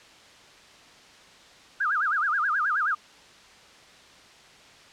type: tone with vibrato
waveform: sine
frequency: 1407 Hz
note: F6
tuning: 12 cents sharp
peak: -22 dBFS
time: 1.8-2.95 s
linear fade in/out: 10 ms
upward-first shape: sine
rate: 9.4 Hz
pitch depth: 280 cents each way
effects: white hiss -51 dBFS RMS until 4.92 s + low-pass 5000 Hz 12 dB/octave